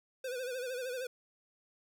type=tone with vibrato; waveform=square; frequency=505 Hz; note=B4; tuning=39 cents sharp; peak=-37 dBFS; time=0.24-1.07 s; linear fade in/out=5 ms; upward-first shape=sine; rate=13 Hz; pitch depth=78 cents each way; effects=none